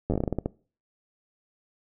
slowing click train, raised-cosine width 2 ms, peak -13 dBFS, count 12, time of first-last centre 0.1-0.46 s, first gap 10 ms, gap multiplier 1.22, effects noise-tail reverb RT60 0.4 s tail -22 dB re dry

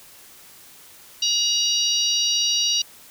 harmonic tone with a mistuned harmonic, 954 Hz, A#5, 40 cents sharp, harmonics 3 / 4 / 5 / 6, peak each -24 / -24 / -24 / -24 dBFS, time 1.22-2.82 s, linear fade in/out 5 ms, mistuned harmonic 5, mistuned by -48 cents, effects white hiss -47 dBFS RMS until 3.1 s

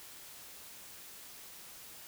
silence, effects white hiss -51 dBFS RMS until 2.07 s

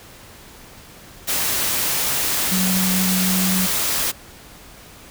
sine tone in noise, 186.3 Hz, F#3, 12 cents sharp, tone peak -19 dBFS, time 2.51-3.67 s, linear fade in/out 20 ms, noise white, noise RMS -21 dBFS, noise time 1.27-4.12 s, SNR -1 dB, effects pink hiss -43 dBFS RMS until 5.1 s

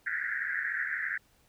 pink band-pass noise, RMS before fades -33 dBFS, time 0.06-1.18 s, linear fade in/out 10 ms, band 1500 to 2000 Hz, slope 96 dB/octave, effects pink hiss -66 dBFS RMS until 1.48 s

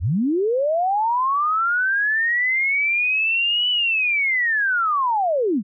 sine linear two-way sweep, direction up then down, 64.1 to 2987 to 174.6 Hz, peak -17 dBFS, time 0-5.63 s, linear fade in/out 50 ms, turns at 3.7 s, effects none

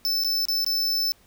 square tone with dropouts, 5280 Hz, E8, 2 cents sharp, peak -22 dBFS, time 0.05-1.12 s, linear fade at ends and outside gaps 0 ms, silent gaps 0.237-0.246 / 0.453-0.485 / 0.645-0.664 s, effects pink hiss -58 dBFS RMS until 1.26 s

